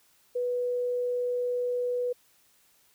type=tone; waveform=sine; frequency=491.7 Hz; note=B4; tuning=8 cents flat; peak=-26 dBFS; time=0.35-2.13 s; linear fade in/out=10 ms; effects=white hiss -64 dBFS RMS until 2.94 s